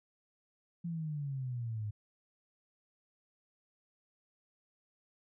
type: exponential sweep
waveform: sine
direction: down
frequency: 173.4 to 102.9 Hz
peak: -35 dBFS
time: 0.84-1.91 s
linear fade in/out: 10 ms
effects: none